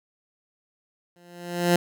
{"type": "tone with exponential growth", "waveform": "15% pulse", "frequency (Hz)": 174.61, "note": "F3", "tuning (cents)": 0, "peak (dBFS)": -9, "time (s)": [1.16, 1.76], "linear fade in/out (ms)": 2, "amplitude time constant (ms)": 130, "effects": []}